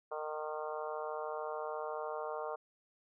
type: harmonic tone with a mistuned harmonic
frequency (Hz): 153.6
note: D#3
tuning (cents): -22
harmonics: 3 / 4 / 5 / 6 / 7 / 8 / 9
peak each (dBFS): -42 / -42 / -45 / -47 / -46 / -48 / -51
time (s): 0.11-2.56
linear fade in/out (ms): 10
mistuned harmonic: 8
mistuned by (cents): -20
effects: none